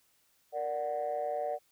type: chord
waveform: sine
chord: Bb augmented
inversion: none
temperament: equal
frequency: 466.2 / 587.3 / 740 Hz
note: Bb4 / D5 / F#5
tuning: 0 / 0 / 0 cents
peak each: -38 / -33 / -34 dBFS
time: 0.52-1.59 s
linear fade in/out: 50 ms
effects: tanh soft clip ceiling -25 dBFS + white hiss -70 dBFS RMS until 1.71 s